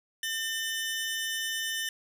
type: tone pair together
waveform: sawtooth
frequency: 1800 / 3003 Hz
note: A6 / F#7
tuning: +39 / +25 cents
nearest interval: major sixth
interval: 886 cents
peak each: -29 / -31 dBFS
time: 0.23-1.89 s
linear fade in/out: 2 ms
effects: none